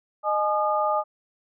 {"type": "tone cluster", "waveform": "sine", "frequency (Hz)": [614, 845, 1219], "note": ["D#5", "G#5", "D#6"], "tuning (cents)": [-23, 30, -36], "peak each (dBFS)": -25, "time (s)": [0.23, 1.04], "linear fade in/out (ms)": 50, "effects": []}